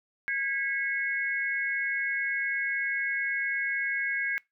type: tone cluster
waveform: sine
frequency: 1639 / 1968 / 2188 Hz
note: G#6 / B6 / C#7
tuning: -23 / -7 / -23 cents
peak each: -30 / -36 / -31 dBFS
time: 0.28-4.38 s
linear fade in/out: 0 ms
effects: noise-tail reverb RT60 0.2 s tail -23 dB re dry